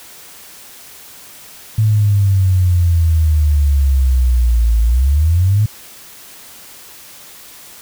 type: exponential two-way sweep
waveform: sine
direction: down then up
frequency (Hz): 110 to 55 to 110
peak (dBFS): -9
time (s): 1.78-5.66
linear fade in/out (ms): 5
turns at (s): 4.81
effects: white hiss -38 dBFS RMS until 7.81 s